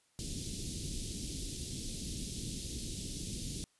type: band-stop noise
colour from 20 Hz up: pink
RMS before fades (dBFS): -40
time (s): 0.19-3.64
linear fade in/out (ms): 0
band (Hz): 340 to 3600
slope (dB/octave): 24
effects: white hiss -72 dBFS RMS until 3.79 s + resampled to 24000 Hz